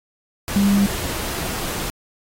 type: tone in noise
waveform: sine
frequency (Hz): 200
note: G3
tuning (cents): +35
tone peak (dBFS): -13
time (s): 0.56-0.86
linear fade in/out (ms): 0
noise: pink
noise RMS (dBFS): -27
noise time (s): 0.48-1.9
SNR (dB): +11
effects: AAC 48 kbps